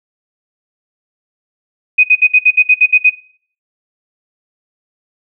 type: tone bursts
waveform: sine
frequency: 2500 Hz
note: D#7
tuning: 8 cents sharp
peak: -4 dBFS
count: 10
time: 1.98-3.098 s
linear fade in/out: 10 ms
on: 56 ms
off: 62 ms
effects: noise-tail reverb RT60 0.5 s tail -18 dB re dry